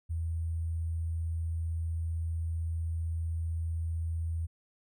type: tone with sample-and-hold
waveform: sine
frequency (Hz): 82.2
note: E2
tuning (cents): -4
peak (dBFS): -30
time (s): 0.09-4.47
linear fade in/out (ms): 20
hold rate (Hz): 8820
effects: none